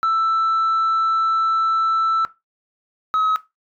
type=tone pair in turn; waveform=sine; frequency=1325 / 1278.2 Hz; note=E6 / D#6; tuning=+9 / +46 cents; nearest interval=minor second; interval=63 cents; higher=first; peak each=-13 dBFS; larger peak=neither; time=0.03-2.25 / 3.14-3.36 s; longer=first; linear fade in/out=0 ms; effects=noise-tail reverb RT60 0.2 s tail -17 dB re dry + tanh soft clip ceiling -14 dBFS